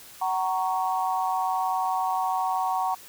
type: chord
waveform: sine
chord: F# major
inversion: none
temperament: equal with one note detuned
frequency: 751.2 / 932.3 / 1108.7 Hz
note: F#5 / A#5 / C#6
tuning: +26 / 0 / 0 cents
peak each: -26 / -28 / -30 dBFS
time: 0.21-2.95 s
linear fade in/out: 10 ms
effects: white hiss -47 dBFS RMS until 3.08 s